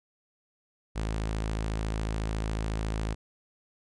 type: tone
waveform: sawtooth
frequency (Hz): 54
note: A1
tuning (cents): -32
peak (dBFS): -25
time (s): 0.95-3.15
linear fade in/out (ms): 20
effects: resampled to 22050 Hz